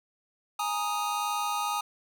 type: chord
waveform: square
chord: Ab suspended second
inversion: none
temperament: equal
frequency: 830.6 / 932.3 / 1244.5 Hz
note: Ab5 / Bb5 / Eb6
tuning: 0 / 0 / 0 cents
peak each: -33 / -35 / -32 dBFS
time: 0.59-1.81 s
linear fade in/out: 5 ms
effects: none